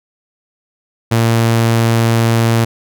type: tone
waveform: sawtooth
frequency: 115 Hz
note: A#2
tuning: 23 cents flat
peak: -6 dBFS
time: 1.11-2.65 s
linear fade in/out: 10 ms
effects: none